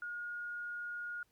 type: tone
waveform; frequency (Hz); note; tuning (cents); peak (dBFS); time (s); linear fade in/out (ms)
sine; 1433; F6; +44; -39; 0.02-1.23; 2
effects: pink hiss -75 dBFS RMS until 1.31 s